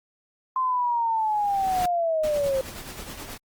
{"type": "linear sweep", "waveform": "sine", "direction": "down", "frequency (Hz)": [1046.5, 523.3], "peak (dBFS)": -21, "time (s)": [0.56, 2.61], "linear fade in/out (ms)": 2}
{"type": "noise with exponential growth", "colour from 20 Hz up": "pink", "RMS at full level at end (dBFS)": -31, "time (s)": [0.98, 1.86], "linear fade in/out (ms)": 5, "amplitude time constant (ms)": 190}
{"type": "noise with tremolo", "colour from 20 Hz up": "pink", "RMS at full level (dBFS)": -36, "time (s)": [2.23, 3.38], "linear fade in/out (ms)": 10, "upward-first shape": "sine", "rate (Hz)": 9.4, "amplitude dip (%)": 50}
{"effects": ["Opus 24 kbps"]}